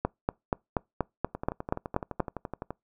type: two click trains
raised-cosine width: 1 ms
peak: -20 / -11 dBFS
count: 17 / 10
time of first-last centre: 1.35-2.706 / 0.05-2.203 s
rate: 11.8 / 4.18 Hz
effects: noise-tail reverb RT60 0.2 s tail -26 dB re dry